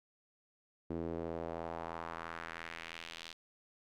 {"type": "tone with band-pass filter sweep", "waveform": "sawtooth", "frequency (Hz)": 83, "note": "E2", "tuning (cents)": 12, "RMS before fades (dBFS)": -43, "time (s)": [0.9, 3.33], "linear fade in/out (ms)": 5, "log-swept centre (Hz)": [330, 3800], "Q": 1.7, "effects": []}